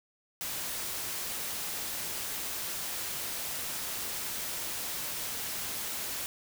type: noise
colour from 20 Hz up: white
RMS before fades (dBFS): -36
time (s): 0.41-6.26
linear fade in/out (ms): 0
effects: none